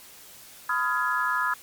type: chord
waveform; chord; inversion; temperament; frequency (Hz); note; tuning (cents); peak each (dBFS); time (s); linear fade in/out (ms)
sine; F half-diminished seventh; second; just; 1005.8 / 1257.2 / 1396.9 / 1676.3; Cb6 / Eb6 / F6 / Ab6; +31 / +18 / 0 / +16; -28 / -28 / -29 / -28; 0.69-1.54; 5
effects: white hiss -48 dBFS RMS until 1.62 s + MP3 96 kbps